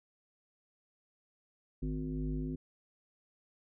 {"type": "tone with frequency modulation", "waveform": "sine", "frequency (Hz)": 155.56, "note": "D#3", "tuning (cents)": 0, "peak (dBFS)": -33, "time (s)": [1.82, 2.56], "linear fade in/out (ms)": 10, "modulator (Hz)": 103, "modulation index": 1.5, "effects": []}